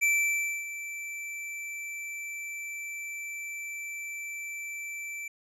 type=tone with ADSR envelope; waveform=square; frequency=2331 Hz; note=D7; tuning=14 cents flat; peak=-22 dBFS; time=0.01-5.28 s; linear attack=23 ms; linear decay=610 ms; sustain=-14 dB; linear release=4 ms; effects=low-pass 11000 Hz 12 dB/octave